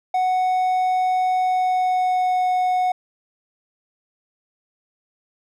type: tone with pitch glide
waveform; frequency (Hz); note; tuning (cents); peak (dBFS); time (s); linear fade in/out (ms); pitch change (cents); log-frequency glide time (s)
triangle; 740 to 734; F#5 to F#5; 0 to -14; -15; 0.14-2.92; 5; -14; 1.41-2.49
effects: none